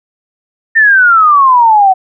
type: exponential sweep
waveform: sine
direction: down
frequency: 1827 to 740 Hz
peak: -3 dBFS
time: 0.75-1.94 s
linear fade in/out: 20 ms
effects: none